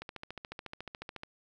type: click train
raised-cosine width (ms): 0.3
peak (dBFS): -25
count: 18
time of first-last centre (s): 0.02-1.234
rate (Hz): 14
effects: none